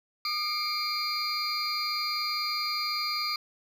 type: tone cluster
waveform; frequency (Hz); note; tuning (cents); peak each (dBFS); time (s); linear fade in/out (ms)
triangle; 1218 / 2158 / 2348 / 4221 / 4754; D#6 / C#7 / D7 / C8 / D8; -37 / -47 / -1 / +14 / +20; -32 / -39 / -37 / -34 / -30; 0.25-3.36; 2
effects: none